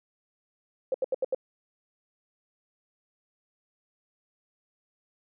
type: tone bursts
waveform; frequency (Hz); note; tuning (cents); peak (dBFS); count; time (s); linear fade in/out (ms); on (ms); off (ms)
sine; 523.3; C5; 0; -23; 5; 0.92-1.347; 2; 23; 78
effects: none